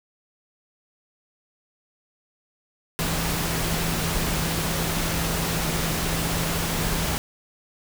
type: tone in noise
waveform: sine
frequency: 164.81 Hz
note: E3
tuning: in tune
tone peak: -29 dBFS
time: 2.99-7.18 s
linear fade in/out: 0 ms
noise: pink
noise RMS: -26 dBFS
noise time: 2.99-7.18 s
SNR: -6 dB
effects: none